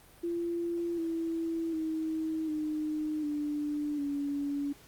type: tone with pitch steps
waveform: sine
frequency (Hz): 341.8 / 329.6 / 317.8 / 306.5 / 295.5 / 284.9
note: F4 / E4 / D#4 / D#4 / D4 / C#4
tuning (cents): -37 / 0 / +37 / -26 / +11 / +48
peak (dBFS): -30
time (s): 0.23-4.73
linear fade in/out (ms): 10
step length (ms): 750
effects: pink hiss -57 dBFS RMS until 4.87 s + Opus 32 kbps